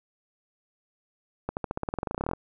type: accelerating click train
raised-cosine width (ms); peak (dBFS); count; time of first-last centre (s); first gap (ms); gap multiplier
1; -15; 20; 1.49-2.334; 79; 0.93
effects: none